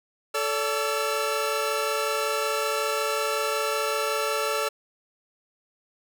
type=tone cluster; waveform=sawtooth; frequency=438.2 / 573 / 1340 Hz; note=A4 / D5 / E6; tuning=-7 / -43 / +28 cents; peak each=-25 dBFS; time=0.34-4.69 s; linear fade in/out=10 ms; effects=none